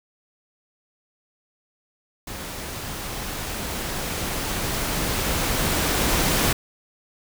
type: noise with level ramp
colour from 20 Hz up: pink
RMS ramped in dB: -34 to -20 dBFS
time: 2.27-6.53 s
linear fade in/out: 5 ms
effects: none